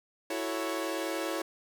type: chord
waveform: sawtooth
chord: F# minor seventh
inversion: third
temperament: equal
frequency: 329.6 / 370 / 440 / 554.4 Hz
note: E4 / F#4 / A4 / C#5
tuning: 0 / 0 / 0 / 0 cents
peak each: -31 / -35 / -36 / -32 dBFS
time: 0.3-1.42 s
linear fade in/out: 5 ms
effects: none

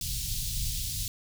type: band-stop noise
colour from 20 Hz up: pink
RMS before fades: -32 dBFS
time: 0.01-1.08 s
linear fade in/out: 2 ms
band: 130 to 3600 Hz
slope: 24 dB/octave
effects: none

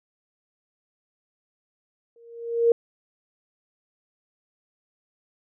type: tone with exponential growth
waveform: sine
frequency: 466.2 Hz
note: A#4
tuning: in tune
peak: -12 dBFS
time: 2.16-2.72 s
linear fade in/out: 2 ms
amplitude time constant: 120 ms
effects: none

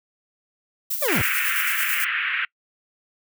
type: noise with tremolo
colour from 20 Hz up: violet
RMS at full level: -25 dBFS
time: 0.9-2.05 s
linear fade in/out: 10 ms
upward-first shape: square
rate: 9.1 Hz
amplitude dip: 40%
type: linear sweep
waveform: 40% pulse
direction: down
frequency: 617 to 62.1 Hz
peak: -21 dBFS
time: 1.02-1.22 s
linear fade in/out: 5 ms
type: band-pass noise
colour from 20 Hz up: pink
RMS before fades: -25 dBFS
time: 1.08-2.45 s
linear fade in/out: 2 ms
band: 1400 to 2800 Hz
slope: 48 dB/octave
effects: noise-tail reverb RT60 0.1 s tail -25 dB re dry

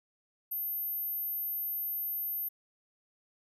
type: tone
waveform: sine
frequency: 13130 Hz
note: G#9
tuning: 21 cents flat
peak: -32 dBFS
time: 0.51-2.49 s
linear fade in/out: 10 ms
effects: none

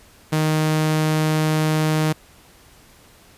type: tone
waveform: sawtooth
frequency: 155.56 Hz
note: D#3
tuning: in tune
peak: -13 dBFS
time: 0.32-2.13 s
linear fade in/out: 10 ms
effects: pink hiss -50 dBFS RMS until 3.37 s + resampled to 32000 Hz

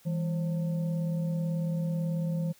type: tone with frequency modulation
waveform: sine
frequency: 164.4 Hz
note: E3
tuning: 4 cents flat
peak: -27 dBFS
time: 0.05-2.53 s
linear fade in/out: 20 ms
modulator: 367 Hz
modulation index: 0.46
effects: white hiss -60 dBFS RMS until 2.59 s

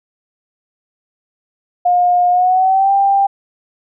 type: tone with pitch glide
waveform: sine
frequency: 713 to 791.1 Hz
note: F5 to G5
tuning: +36 to +16 cents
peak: -9 dBFS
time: 1.85-3.27 s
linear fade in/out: 10 ms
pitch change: +180 cents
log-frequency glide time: 2.3-2.93 s
effects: none

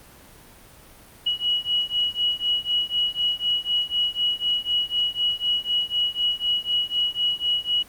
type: beating tone pair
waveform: sine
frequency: 2916 / 2920 Hz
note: F#7 / F#7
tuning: -26 / -24 cents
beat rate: 4 Hz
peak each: -24 / -24 dBFS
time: 1.26-7.83 s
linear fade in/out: 10 ms
effects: pink hiss -48 dBFS RMS until 7.88 s + Opus 32 kbps

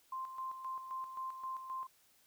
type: tone with tremolo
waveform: sine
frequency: 1046.5 Hz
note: C6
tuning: in tune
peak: -38 dBFS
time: 0.12-1.87 s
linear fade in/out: 5 ms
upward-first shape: square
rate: 3.8 Hz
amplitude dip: 55%
effects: white hiss -69 dBFS RMS until 2.26 s

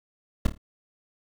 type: noise with echo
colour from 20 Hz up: brown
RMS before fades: -18 dBFS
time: 0.45-0.47 s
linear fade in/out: 5 ms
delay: 27 ms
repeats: 4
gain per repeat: -8 dB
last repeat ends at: 0.578 s
effects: none

